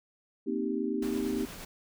sine chord, C minor seventh, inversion third, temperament equal, 233.1 / 261.6 / 311.1 / 392 Hz, Bb3 / C4 / Eb4 / G4, 0 / 0 / 0 / 0 cents, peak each -34 dBFS, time 0.46-1.46 s, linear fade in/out 20 ms
pink noise with tremolo, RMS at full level -43 dBFS, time 1.02-1.65 s, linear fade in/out 5 ms, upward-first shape sine, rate 8.6 Hz, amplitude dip 25%
effects none

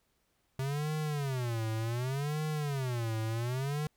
square tone with vibrato, 130.7 Hz, C3, 1 cent flat, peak -32 dBFS, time 0.59-3.87 s, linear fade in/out 2 ms, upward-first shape sine, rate 0.67 Hz, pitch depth 290 cents each way, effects pink hiss -75 dBFS RMS until 3.96 s

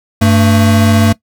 square tone pair together, 98 / 223.8 Hz, G2 / A3, 0 / +30 cents, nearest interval octave + major second, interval 1430 cents, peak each -10 dBFS, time 0.21-1.13 s, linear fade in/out 10 ms, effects noise-tail reverb RT60 0.1 s tail -19 dB re dry

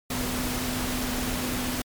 sine tone in noise, 250 Hz, B3, 21 cents sharp, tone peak -31 dBFS, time 0.1-1.82 s, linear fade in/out 5 ms, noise pink, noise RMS -30 dBFS, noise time 0.1-1.82 s, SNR -4 dB, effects MP3 96 kbps

